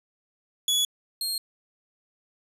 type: tone pair in turn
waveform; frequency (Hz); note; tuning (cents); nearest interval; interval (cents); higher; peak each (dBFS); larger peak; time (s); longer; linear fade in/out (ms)
sawtooth; 3392 / 4227; G#7 / C8; +36 / +17; major third; 381; second; -18 / -24; first; 0.68-0.85 / 1.21-1.38; neither; 2
effects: resampled to 32000 Hz